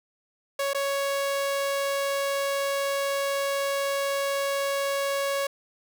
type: tone with dropouts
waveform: sawtooth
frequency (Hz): 556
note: C#5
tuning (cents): +5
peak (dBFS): -21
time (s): 0.59-5.47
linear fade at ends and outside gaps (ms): 5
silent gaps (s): 0.734-0.746
effects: none